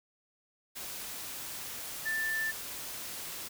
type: tone in noise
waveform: sine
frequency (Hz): 1770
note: A6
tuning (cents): +10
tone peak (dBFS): -30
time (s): 2.05-2.52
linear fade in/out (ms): 20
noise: white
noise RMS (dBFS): -41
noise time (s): 0.75-3.49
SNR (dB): +8
effects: none